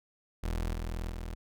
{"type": "tone with level steps", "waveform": "30% pulse", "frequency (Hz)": 41.2, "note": "E1", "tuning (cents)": 0, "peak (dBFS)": [-28, -31, -34], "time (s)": [0.43, 1.35], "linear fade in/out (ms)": 10, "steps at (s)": [0.73, 1.1], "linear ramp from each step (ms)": 2, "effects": []}